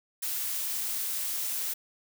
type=noise; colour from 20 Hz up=blue; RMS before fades=-32 dBFS; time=0.22-1.74 s; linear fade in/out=10 ms; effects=none